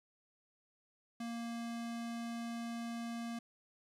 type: tone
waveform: square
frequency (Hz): 233.1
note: A#3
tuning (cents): 0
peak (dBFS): -40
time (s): 1.2-3.39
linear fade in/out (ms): 5
effects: low-pass 10000 Hz 12 dB/octave + 12-bit